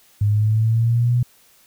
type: linear sweep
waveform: sine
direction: up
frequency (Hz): 102.4 to 123.47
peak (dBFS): -14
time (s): 0.21-1.23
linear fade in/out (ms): 5
effects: white hiss -54 dBFS RMS until 1.66 s